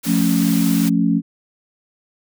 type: noise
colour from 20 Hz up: white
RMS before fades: -28 dBFS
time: 0.03-0.9 s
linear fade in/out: 20 ms
type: chord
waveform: sine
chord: F augmented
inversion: none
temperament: equal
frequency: 174.61 / 220 / 277.2 Hz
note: F3 / A3 / C#4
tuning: 0 / 0 / 0 cents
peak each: -18 dBFS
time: 0.05-1.22 s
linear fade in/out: 50 ms
effects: none

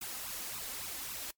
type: noise with flanger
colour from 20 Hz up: white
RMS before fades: -41 dBFS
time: 0.01-1.31 s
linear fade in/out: 5 ms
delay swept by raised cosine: 0.76 to 3.96 ms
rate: 3.6 Hz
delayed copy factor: +0.8
effects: noise-tail reverb RT60 0.1 s tail -22 dB re dry + MP3 96 kbps

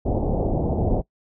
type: low-pass noise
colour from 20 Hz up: pink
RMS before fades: -22 dBFS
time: 0.05-1.02 s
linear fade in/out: 20 ms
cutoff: 770 Hz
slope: 48 dB/octave
effects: noise-tail reverb RT60 0.1 s tail -21 dB re dry

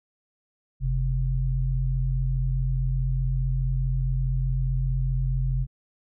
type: tone pair together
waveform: sine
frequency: 46.35 / 131.1 Hz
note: F#1 / C3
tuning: +4 / +4 cents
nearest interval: octave + tritone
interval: 1800 cents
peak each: -24 / -25 dBFS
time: 0.8-5.67 s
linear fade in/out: 50 ms
effects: none

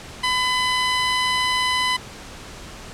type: tone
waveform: 15% pulse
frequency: 1006 Hz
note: B5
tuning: 32 cents sharp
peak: -12 dBFS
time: 0.23-1.97 s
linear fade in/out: 10 ms
effects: pink hiss -38 dBFS RMS until 2.93 s + low-pass 8000 Hz 12 dB/octave

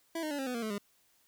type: tone with pitch steps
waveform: 25% pulse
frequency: 330 / 307.9 / 287.3 / 268 / 250.1 / 233.3 / 217.7 / 203.1 Hz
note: E4 / D#4 / D4 / C4 / B3 / A#3 / A3 / G#3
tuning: +2 / -18 / -38 / +42 / +22 / +2 / -18 / -38 cents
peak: -30 dBFS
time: 0.15-0.782 s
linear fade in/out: 5 ms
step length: 79 ms
effects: white hiss -69 dBFS RMS until 1.27 s

